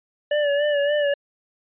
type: tone with vibrato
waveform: square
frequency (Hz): 581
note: D5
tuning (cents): -19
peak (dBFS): -19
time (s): 0.31-1.14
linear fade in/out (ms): 5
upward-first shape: sine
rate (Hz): 3.5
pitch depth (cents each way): 44
effects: resampled to 8000 Hz